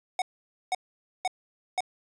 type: tone bursts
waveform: square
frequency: 740 Hz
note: F#5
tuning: in tune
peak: -25 dBFS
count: 4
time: 0.19-1.806 s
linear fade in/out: 2 ms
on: 29 ms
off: 500 ms
effects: resampled to 22050 Hz